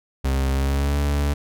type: tone with pitch glide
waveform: 40% pulse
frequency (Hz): 67 to 71.81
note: C2 to D2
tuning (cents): +42 to -38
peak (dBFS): -18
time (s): 0.24-1.34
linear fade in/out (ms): 10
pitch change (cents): +120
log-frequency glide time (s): 0.5-0.98
effects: none